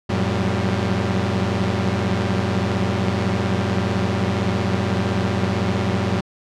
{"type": "tone cluster", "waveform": "sawtooth", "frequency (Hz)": [92.7, 114.4, 181.2, 196.9], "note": ["F#2", "A#2", "F#3", "G3"], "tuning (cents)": [4, -32, -36, 8], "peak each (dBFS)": [-20, -20, -22, -20], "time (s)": [0.09, 6.21], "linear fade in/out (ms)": 10, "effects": ["low-pass 5000 Hz 12 dB/octave"]}